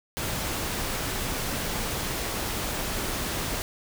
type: noise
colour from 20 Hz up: pink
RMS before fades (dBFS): -30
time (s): 0.17-3.62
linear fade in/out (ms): 0
effects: none